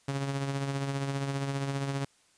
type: tone with tremolo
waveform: sawtooth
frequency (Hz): 138.2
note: C#3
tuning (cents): -5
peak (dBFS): -24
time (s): 0.08-2.05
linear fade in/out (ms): 5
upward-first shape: triangle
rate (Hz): 15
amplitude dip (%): 50
effects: white hiss -65 dBFS RMS until 2.37 s + resampled to 22050 Hz